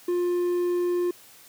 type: tone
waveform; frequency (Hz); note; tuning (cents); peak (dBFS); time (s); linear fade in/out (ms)
triangle; 353.2; F4; +20; -20; 0.08-1.11; 5
effects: white hiss -51 dBFS RMS until 1.48 s + high-pass 80 Hz 12 dB/octave